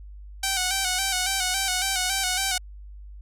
5% pulse tone with vibrato, 755 Hz, F#5, 35 cents sharp, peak -11 dBFS, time 0.43-2.58 s, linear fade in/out 5 ms, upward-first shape square, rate 3.6 Hz, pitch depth 48 cents each way, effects added 50 Hz sine -39 dBFS peak until 3.21 s

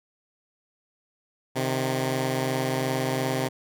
10% pulse tone pair together, 130.81 / 153.57 Hz, C3 / D#3, 0 / -22 cents, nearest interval minor third, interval 278 cents, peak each -17 / -23 dBFS, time 1.55-3.49 s, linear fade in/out 20 ms, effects none

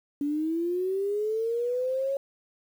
sine linear sweep, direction up, 282.8 to 554.4 Hz, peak -25 dBFS, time 0.21-2.17 s, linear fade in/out 2 ms, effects 9-bit

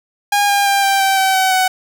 sawtooth tone with pitch steps, 815 / 805.2 / 795.5 / 785.9 / 776.4 / 767 / 757.8 / 748.7 Hz, G#5 / G5 / G5 / G5 / G5 / G5 / F#5 / F#5, -33 / +46 / +25 / +4 / -17 / -38 / +41 / +20 cents, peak -8 dBFS, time 0.32-1.68 s, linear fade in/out 5 ms, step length 170 ms, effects none

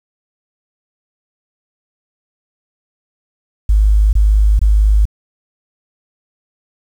sine tone bursts, 51.91 Hz, G#1, in tune, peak -7 dBFS, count 3, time 3.69-5.054 s, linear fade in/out 5 ms, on 440 ms, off 22 ms, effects 7-bit

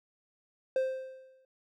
triangle tone with exponential decay, 523.3 Hz, C5, in tune, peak -22 dBFS, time 0.76-1.45 s, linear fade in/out 2 ms, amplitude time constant 150 ms, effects none

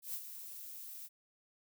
violet noise with ADSR envelope, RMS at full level -39 dBFS, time 0.02-1.09 s, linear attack 120 ms, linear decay 57 ms, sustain -9 dB, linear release 36 ms, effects none

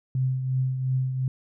sine tone with tremolo, 130.1 Hz, C3, 9 cents flat, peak -20 dBFS, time 0.15-1.28 s, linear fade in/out 2 ms, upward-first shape triangle, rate 2.8 Hz, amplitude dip 55%, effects none

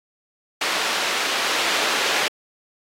white band-pass noise, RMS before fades -23 dBFS, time 0.61-2.28 s, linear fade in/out 5 ms, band 370 to 3600 Hz, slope 12 dB/octave, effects AAC 48 kbps

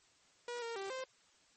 sawtooth tone with pitch steps, 481.7 / 463.1 / 390.6 / 521 Hz, B4 / A#4 / G4 / C5, -43 / -11 / -6 / -7 cents, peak -36 dBFS, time 0.48-1.04 s, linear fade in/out 2 ms, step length 140 ms, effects white hiss -68 dBFS RMS until 1.56 s + MP3 32 kbps

